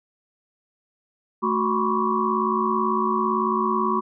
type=tone cluster; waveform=sine; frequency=219.5 / 368.2 / 984 / 1085 / 1143 Hz; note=A3 / F#4 / B5 / C#6 / D6; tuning=-4 / -8 / -7 / -37 / -47 cents; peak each=-26 dBFS; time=1.42-4.01 s; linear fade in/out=20 ms; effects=none